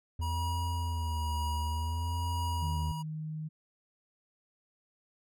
triangle tone with vibrato, 82.1 Hz, E2, 6 cents flat, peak -29 dBFS, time 0.19-2.92 s, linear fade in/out 5 ms, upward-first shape sine, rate 0.59 Hz, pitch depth 100 cents each way
square tone with tremolo, 962 Hz, B5, 46 cents flat, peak -35 dBFS, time 0.21-3.03 s, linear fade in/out 20 ms, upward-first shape triangle, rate 1 Hz, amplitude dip 50%
sine tone, 155.56 Hz, D#3, in tune, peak -35 dBFS, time 2.61-3.49 s, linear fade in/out 20 ms
effects none

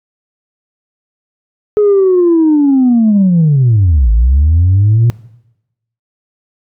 sine linear two-way sweep, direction down then up, 424 to 51.91 to 120.6 Hz, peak -4 dBFS, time 1.77-5.1 s, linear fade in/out 0 ms, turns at 4.11 s, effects noise-tail reverb RT60 0.9 s tail -21 dB re dry + tanh soft clip ceiling -3 dBFS

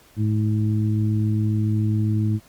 harmonic tone, 107.3 Hz, A2, 43 cents flat, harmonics 1 / 2 / 3, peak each -19 / -25 / -29 dBFS, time 0.16-2.4 s, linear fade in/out 50 ms, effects pink hiss -53 dBFS RMS until 2.48 s + Opus 48 kbps

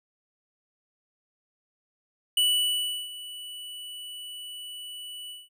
square tone with ADSR envelope, 2960 Hz, F#7, in tune, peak -20 dBFS, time 2.37-5.49 s, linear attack 4 ms, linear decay 710 ms, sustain -18 dB, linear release 190 ms, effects none

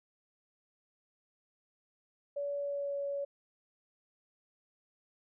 sine tone with pitch glide, 570 to 563.5 Hz, C#5 to C#5, +48 to +28 cents, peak -33 dBFS, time 2.36-3.25 s, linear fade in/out 10 ms, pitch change -20 cents, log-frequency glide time 2.57-2.97 s, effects none

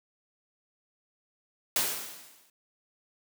white noise with exponential decay, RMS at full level -25 dBFS, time 1.76-2.5 s, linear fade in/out 2 ms, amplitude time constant 160 ms, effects high-pass 150 Hz 12 dB/octave

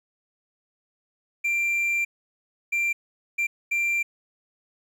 triangle tone bursts at uneven times, 2367 Hz, D7, 13 cents sharp, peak -20 dBFS, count 4, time 1.44-2.05 / 2.72-2.93 / 3.38-3.47 / 3.71-4.03 s, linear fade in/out 10 ms, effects 10-bit

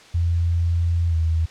sine tone with pitch glide, 85 to 81.26 Hz, F2 to E2, -46 to -24 cents, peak -17 dBFS, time 0.14-1.46 s, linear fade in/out 10 ms, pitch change -78 cents, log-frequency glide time 1.09-1.15 s, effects white hiss -46 dBFS RMS until 1.5 s + low-pass 5000 Hz 12 dB/octave

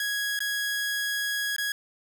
sawtooth tone with dropouts, 1661.2 Hz, G#6, in tune, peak -23 dBFS, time 0-1.72 s, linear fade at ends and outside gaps 2 ms, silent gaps 0.391-0.404 / 1.564-1.582 s, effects none

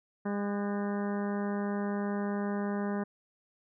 harmonic tone with a mistuned harmonic, 202.8 Hz, G#3, 41 cents flat, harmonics 1 / 2 / 3 / 4 / 5 / 6 / 7 / 8 / 9, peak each -31 / -37 / -41 / -43 / -45 / -47 / -48 / -49 / -50 dBFS, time 0.25-3.04 s, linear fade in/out 10 ms, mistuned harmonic 7, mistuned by +70 cents, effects none

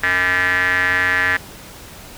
square tone with band-pass filter, 91.2 Hz, F#2, 24 cents flat, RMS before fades -17 dBFS, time 0.03-1.37 s, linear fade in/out 5 ms, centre 1800 Hz, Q 8.5, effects pink hiss -38 dBFS RMS until 2.17 s

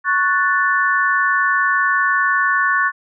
sine chord, F# minor, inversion second, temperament equal, 1108.7 / 1480 / 1760 Hz, C#6 / F#6 / A6, 0 / 0 / 0 cents, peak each -18 dBFS, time 0.04-2.92 s, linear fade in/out 50 ms, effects none

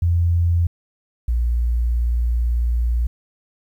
sine tone pair in turn, 85.5 / 59.05 Hz, F2 / A#1, -36 / +23 cents, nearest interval tritone, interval 641 cents, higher first, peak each -14 / -16 dBFS, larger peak first, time 0.02-0.67 / 1.28-3.07 s, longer second, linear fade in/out 5 ms, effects 9-bit

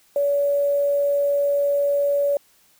sine tone with quantisation, 569 Hz, C#5, 45 cents sharp, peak -17 dBFS, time 0.16-2.37 s, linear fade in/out 2 ms, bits 7, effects white hiss -58 dBFS RMS until 2.79 s

